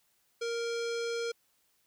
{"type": "tone with low-pass filter", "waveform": "square", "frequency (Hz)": 466.2, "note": "A#4", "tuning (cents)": 0, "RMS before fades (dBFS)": -34, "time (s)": [0.41, 1.32], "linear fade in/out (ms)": 10, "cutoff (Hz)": 5700, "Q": 1.9, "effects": ["white hiss -72 dBFS RMS until 1.86 s"]}